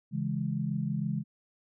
sine chord, C# minor, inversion none, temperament equal, 138.59 / 164.81 / 207.7 Hz, C#3 / E3 / G#3, 0 / 0 / 0 cents, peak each -33 dBFS, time 0.11-1.24 s, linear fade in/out 50 ms, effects none

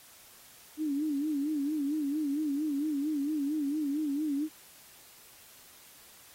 sine tone with vibrato, 293.7 Hz, D4, in tune, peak -28 dBFS, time 0.77-4.49 s, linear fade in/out 50 ms, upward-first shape sine, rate 4.4 Hz, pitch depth 110 cents each way, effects white hiss -55 dBFS RMS until 6.34 s + AAC 48 kbps

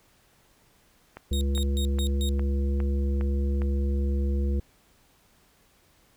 click train, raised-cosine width 0.5 ms, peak -24 dBFS, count 7, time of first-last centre 1.17-3.619 s, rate 2.45 Hz
harmonic tone, 69.3 Hz, C#2, in tune, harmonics 1 / 3 / 5 / 7, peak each -23 / -33 / -37 / -40 dBFS, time 1.31-4.6 s, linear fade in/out 5 ms
sawtooth tone bursts, 3727 Hz, A#7, 1 cent flat, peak -30 dBFS, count 5, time 1.33-2.29 s, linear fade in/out 0 ms, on 80 ms, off 140 ms
effects pink hiss -62 dBFS RMS until 6.16 s

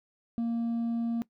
triangle tone with hard clipping, 232.4 Hz, A#3, 5 cents flat, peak -26 dBFS, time 0.38-1.22 s, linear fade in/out 0 ms, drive 1 dB, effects noise-tail reverb RT60 0.1 s tail -19 dB re dry

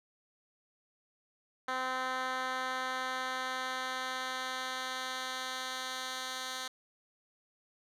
10% pulse tone with band-pass filter sweep, 257.9 Hz, C4, 25 cents flat, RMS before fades -37 dBFS, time 1.68-6.68 s, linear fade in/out 5 ms, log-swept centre 1500 to 4300 Hz, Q 0.79, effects none

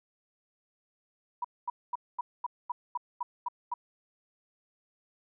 sine tone bursts, 973 Hz, B5, 26 cents flat, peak -29 dBFS, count 10, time 1.42-3.74 s, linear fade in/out 5 ms, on 25 ms, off 230 ms, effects none

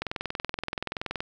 click train, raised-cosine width 0.3 ms, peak -14 dBFS, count 26, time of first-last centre 0.02-1.205 s, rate 21.1 Hz, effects none

